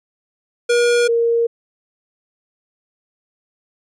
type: tone pair in turn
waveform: square / sine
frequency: 478.4 / 465.6 Hz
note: A#4 / A#4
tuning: +45 / -2 cents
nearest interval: unison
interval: 47 cents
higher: first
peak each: -13 dBFS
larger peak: neither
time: 0.69-1.08 / 1.08-1.47 s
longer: neither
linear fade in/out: 10 ms
effects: resampled to 22050 Hz